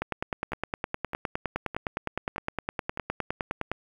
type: two click trains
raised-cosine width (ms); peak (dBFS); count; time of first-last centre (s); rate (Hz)
0.5; -20 / -13; 5 / 37; 0.52-2.974 / 0.02-3.716; 1.63 / 9.74
effects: 8-bit